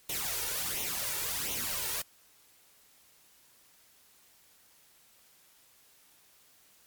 white noise with flanger, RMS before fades -34 dBFS, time 0.09-2.02 s, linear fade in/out 5 ms, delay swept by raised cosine 0.31 to 2.21 ms, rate 1.4 Hz, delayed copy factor +0.65, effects white hiss -62 dBFS RMS until 6.86 s + MP3 96 kbps

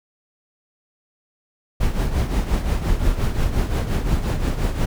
brown noise with tremolo, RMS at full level -17 dBFS, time 1.8-4.86 s, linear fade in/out 10 ms, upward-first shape triangle, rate 5.7 Hz, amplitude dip 70%, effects none

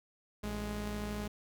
sawtooth tone pair together, 55.17 / 208.3 Hz, A1 / G#3, +5 / +5 cents, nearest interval octave + major seventh, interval 2300 cents, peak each -36 / -34 dBFS, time 0.43-1.28 s, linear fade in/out 10 ms, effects none

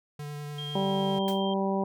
square tone with vibrato, 146.83 Hz, D3, in tune, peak -36 dBFS, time 0.19-1.19 s, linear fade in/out 5 ms, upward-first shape sine, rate 10 Hz, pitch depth 12 cents each way
sine tone with pitch glide, 3210 to 3171 Hz, G7 to G7, +40 to +19 cents, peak -36 dBFS, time 0.58-1.54 s, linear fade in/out 5 ms, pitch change -21 cents, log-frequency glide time 0.86-1.36 s
harmonic tone, 194.5 Hz, G3, 13 cents flat, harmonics 1 / 2 / 3 / 4 / 5, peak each -28 / -31 / -33 / -34 / -35 dBFS, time 0.75-1.84 s, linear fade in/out 5 ms
white noise with exponential decay, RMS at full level -38 dBFS, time 1.28-1.43 s, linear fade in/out 1 ms, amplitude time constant 32 ms
effects none

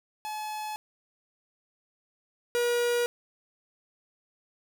45% pulse tone pair in turn, 855 / 479.9 Hz, A5 / B4, -50 / -50 cents, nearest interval minor seventh, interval 1000 cents, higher first, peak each -33 / -24 dBFS, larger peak second, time 0.25-0.76 / 2.55-3.06 s, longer neither, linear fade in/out 0 ms, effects none

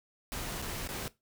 pink noise with dropouts, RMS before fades -38 dBFS, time 0.32-1.08 s, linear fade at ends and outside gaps 0 ms, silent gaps 0.618-0.623 / 0.875-0.889 s, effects noise-tail reverb RT60 0.2 s tail -18 dB re dry

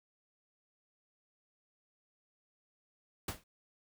pink noise with exponential decay, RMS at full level -34 dBFS, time 3.28-3.44 s, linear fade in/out 5 ms, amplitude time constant 34 ms, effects none

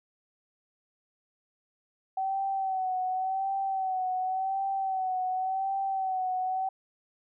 sine tone with vibrato, 760 Hz, F#5, 46 cents sharp, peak -27 dBFS, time 2.17-6.69 s, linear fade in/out 5 ms, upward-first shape sine, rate 0.9 Hz, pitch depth 46 cents each way, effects none

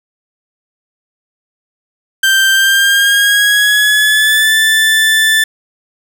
30% pulse tone with pitch glide, 1568 to 1760 Hz, G6 to A6, 0 to 0 cents, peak -5 dBFS, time 2.23-5.44 s, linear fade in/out 5 ms, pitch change +200 cents, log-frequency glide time 2.52-4.55 s, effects none

